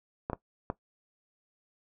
clicks, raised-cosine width 1 ms, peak -17 dBFS, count 3, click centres 0.299 / 0.332 / 0.701 s, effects noise-tail reverb RT60 0.1 s tail -17 dB re dry

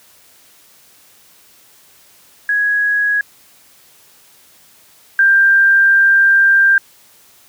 sine tone pair in turn, 1664 / 1586.6 Hz, G#6 / G6, +3 / +20 cents, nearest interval minor second, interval 83 cents, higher first, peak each -12 / -7 dBFS, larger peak second, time 2.49-3.21 / 5.19-6.78 s, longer second, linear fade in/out 2 ms, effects white hiss -48 dBFS RMS until 7.48 s + high-pass 60 Hz 12 dB/octave

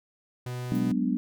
45% pulse tone, 124.3 Hz, B2, 12 cents sharp, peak -32 dBFS, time 0.46-0.92 s, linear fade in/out 5 ms
sine chord, G# half-diminished seventh, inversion third, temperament equal with one note detuned, 188.23 / 207.7 / 246.9 / 293.7 Hz, F#3 / G#3 / B3 / D4, +30 / 0 / 0 / 0 cents, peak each -29 / -31 / -27 / -31 dBFS, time 0.72-1.17 s, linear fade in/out 0 ms
violet noise with exponential decay, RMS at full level -43 dBFS, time 0.75-0.88 s, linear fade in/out 1 ms, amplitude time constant 28 ms
effects none

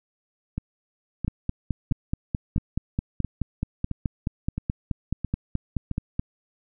two click trains, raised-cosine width 5 ms, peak -15 / -12 dBFS, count 9 / 24, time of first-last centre 0.58-5.913 / 1.28-6.195 s, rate 1.5 / 4.68 Hz, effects none

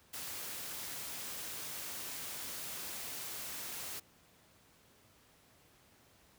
white noise, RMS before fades -43 dBFS, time 0.13-4 s, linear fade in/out 10 ms, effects pink hiss -65 dBFS RMS until 6.38 s + high-pass 60 Hz 12 dB/octave

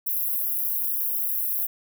white high-pass noise, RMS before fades -26 dBFS, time 0.06-1.67 s, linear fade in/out 10 ms, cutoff 11000 Hz, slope 96 dB/octave, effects none

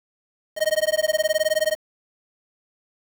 square tone with tremolo, 622.3 Hz, D#5, in tune, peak -16 dBFS, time 0.56-1.77 s, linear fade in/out 50 ms, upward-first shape sine, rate 19 Hz, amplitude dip 100%, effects 7-bit

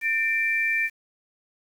sine tone pair together, 1800 / 2351 Hz, A6 / D7, +39 / +1 cents, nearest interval perfect fourth, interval 462 cents, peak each -25 / -23 dBFS, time 0.01-0.9 s, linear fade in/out 50 ms, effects 8-bit

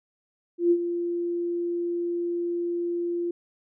sine tone with ADSR envelope, 345.8 Hz, F4, 17 cents flat, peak -15 dBFS, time 0.58-3.31 s, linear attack 130 ms, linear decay 62 ms, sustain -10 dB, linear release 4 ms, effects none

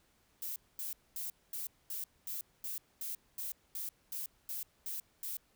violet noise bursts, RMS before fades -40 dBFS, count 14, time 0.42-5.37 s, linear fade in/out 2 ms, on 140 ms, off 230 ms, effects pink hiss -71 dBFS RMS until 5.55 s

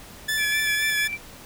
sawtooth tone with vibrato, 1727 Hz, A6, 33 cents flat, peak -19 dBFS, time 0.28-1.08 s, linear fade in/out 10 ms, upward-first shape sine, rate 3.9 Hz, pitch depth 25 cents each way
sine tone with tremolo, 2342 Hz, D7, 5 cents flat, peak -24 dBFS, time 0.37-1.18 s, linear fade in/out 50 ms, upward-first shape square, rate 6.6 Hz, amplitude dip 50%
effects pink hiss -44 dBFS RMS until 1.45 s

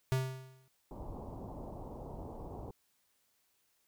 square tone with exponential decay, 130.81 Hz, C3, in tune, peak -27 dBFS, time 0.12-0.68 s, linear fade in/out 0 ms, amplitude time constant 120 ms
pink low-pass noise, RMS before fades -45 dBFS, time 0.91-2.71 s, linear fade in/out 2 ms, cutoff 980 Hz, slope 48 dB/octave
effects white hiss -75 dBFS RMS until 3.87 s

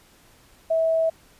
sine tone, 650 Hz, E5, 24 cents flat, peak -18 dBFS, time 0.7-1.1 s, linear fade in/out 10 ms, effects pink hiss -55 dBFS RMS until 1.39 s + resampled to 32000 Hz

